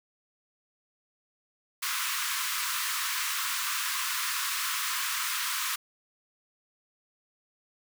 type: high-pass noise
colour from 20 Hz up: pink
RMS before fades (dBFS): -31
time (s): 1.82-5.76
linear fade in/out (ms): 10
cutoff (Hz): 1000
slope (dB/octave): 96
effects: none